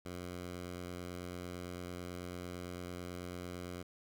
10% pulse tone, 89 Hz, F2, 33 cents sharp, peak -34 dBFS, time 0.05-3.83 s, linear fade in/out 10 ms, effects none

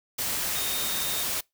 sine tone in noise, 3691 Hz, A#7, 18 cents flat, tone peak -34 dBFS, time 0.55-1.24 s, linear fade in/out 10 ms, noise white, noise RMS -29 dBFS, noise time 0.18-1.41 s, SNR -8 dB, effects noise-tail reverb RT60 0.2 s tail -25 dB re dry

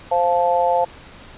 sine chord, F major, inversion second, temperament just, 523.8 / 698.5 / 873.1 Hz, C5 / F5 / A5, +2 / 0 / -14 cents, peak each -19 dBFS, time 0.11-0.85 s, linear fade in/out 10 ms, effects pink hiss -42 dBFS RMS until 1.37 s + resampled to 8000 Hz

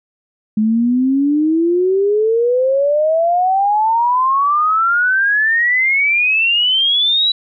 sine exponential sweep, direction up, 211.5 to 3951 Hz, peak -11 dBFS, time 0.57-7.32 s, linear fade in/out 5 ms, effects none

